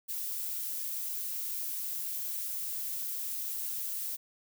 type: noise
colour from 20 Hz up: violet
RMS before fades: -36 dBFS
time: 0.08-4.17 s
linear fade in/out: 20 ms
effects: none